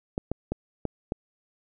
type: clicks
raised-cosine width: 2 ms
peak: -14 dBFS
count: 5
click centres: 0.179 / 0.316 / 0.52 / 0.853 / 1.121 s
effects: none

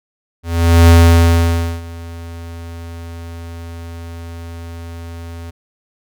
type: tone with ADSR envelope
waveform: square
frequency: 84.1 Hz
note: E2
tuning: 35 cents sharp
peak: -4 dBFS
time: 0.43-5.51 s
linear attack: 450 ms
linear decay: 930 ms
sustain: -24 dB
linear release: 14 ms
effects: none

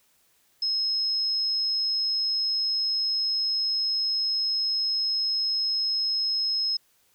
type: tone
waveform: sine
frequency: 5160 Hz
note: E8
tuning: 38 cents flat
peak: -23 dBFS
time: 0.62-6.77 s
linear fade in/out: 5 ms
effects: white hiss -65 dBFS RMS until 7.14 s

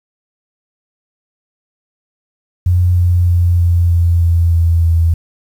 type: tone with pitch steps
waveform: sine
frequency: 89.1 / 88.18 / 87.27 / 86.36 / 85.47 / 84.59 / 83.71 / 82.85 Hz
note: F2 / F2 / F2 / F2 / F2 / E2 / E2 / E2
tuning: +35 / +17 / -1 / -19 / -37 / +45 / +27 / +9 cents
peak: -8 dBFS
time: 2.66-5.14 s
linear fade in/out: 5 ms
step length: 310 ms
effects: 7-bit

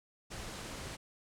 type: low-pass noise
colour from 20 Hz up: pink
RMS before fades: -44 dBFS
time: 0.3-0.97 s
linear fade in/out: 20 ms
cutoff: 9700 Hz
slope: 24 dB/octave
effects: none

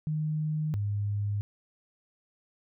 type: tone pair in turn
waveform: sine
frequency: 154 / 102.49 Hz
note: D#3 / G#2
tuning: -17 / -22 cents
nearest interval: perfect fifth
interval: 705 cents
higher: first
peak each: -27 / -27 dBFS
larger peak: neither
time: 0.07-0.74 / 0.74-1.41 s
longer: neither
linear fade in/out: 0 ms
effects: none

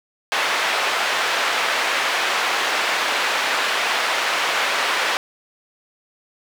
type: band-pass noise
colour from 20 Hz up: white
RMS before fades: -21 dBFS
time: 0.32-5.17 s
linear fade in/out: 0 ms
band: 590 to 2500 Hz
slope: 12 dB/octave
effects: none

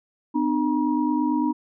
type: tone cluster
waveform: sine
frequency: 253.6 / 302.6 / 954 Hz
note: B3 / D#4 / A#5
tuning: +46 / -48 / +40 cents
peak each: -24 / -22 / -28 dBFS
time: 0.34-1.53 s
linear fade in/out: 20 ms
effects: none

